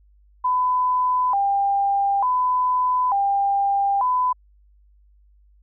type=tone with vibrato; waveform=sine; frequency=894 Hz; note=A5; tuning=27 cents sharp; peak=-17 dBFS; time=0.44-4.33 s; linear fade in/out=10 ms; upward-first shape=square; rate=0.56 Hz; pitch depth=200 cents each way; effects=added 50 Hz sine -52 dBFS peak until 5.62 s